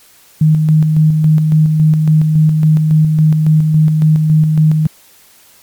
sine tone with tremolo, 155.56 Hz, D#3, in tune, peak -5 dBFS, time 0.41-4.87 s, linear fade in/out 5 ms, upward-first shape square, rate 3.6 Hz, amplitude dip 35%, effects white hiss -45 dBFS RMS until 5.62 s + MP3 96 kbps

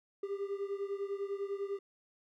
triangle beating tone pair, 395 / 405 Hz, G4 / G#4, +13 / -43 cents, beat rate 10 Hz, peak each -35 / -38 dBFS, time 0.23-1.79 s, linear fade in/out 5 ms, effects none

